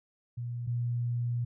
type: tone pair in turn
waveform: sine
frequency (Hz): 120.1 / 120.1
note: B2 / B2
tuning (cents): -48 / -48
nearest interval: unison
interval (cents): 0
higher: neither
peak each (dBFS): -33 / -28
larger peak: second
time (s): 0.37-0.67 / 0.67-1.45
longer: second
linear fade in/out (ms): 10
effects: none